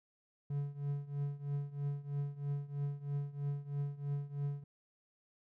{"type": "tone with tremolo", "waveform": "triangle", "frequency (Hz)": 142.7, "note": "D3", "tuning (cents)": -49, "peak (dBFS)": -30, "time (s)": [0.5, 4.64], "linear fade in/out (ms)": 5, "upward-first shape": "triangle", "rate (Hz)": 3.1, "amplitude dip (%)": 90, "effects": []}